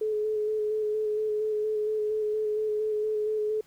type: tone with vibrato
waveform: sine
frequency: 427.7 Hz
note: A4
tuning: 49 cents flat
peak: -25 dBFS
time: 0.01-3.61 s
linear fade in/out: 5 ms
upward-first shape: square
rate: 4.3 Hz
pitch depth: 16 cents each way
effects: pink hiss -61 dBFS RMS until 3.66 s